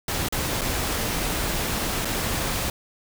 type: noise with dropouts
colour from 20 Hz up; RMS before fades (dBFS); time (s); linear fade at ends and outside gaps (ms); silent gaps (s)
pink; -26; 0.08-2.7; 2; 0.286-0.324 / 0.611-0.616 / 2.048-2.053
effects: none